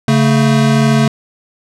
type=tone pair together; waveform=square; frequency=140.48 / 223 Hz; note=C#3 / A3; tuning=+23 / +23 cents; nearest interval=minor sixth; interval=800 cents; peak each=-12 dBFS; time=0.08-1.08 s; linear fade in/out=2 ms; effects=low-pass 8000 Hz 12 dB/octave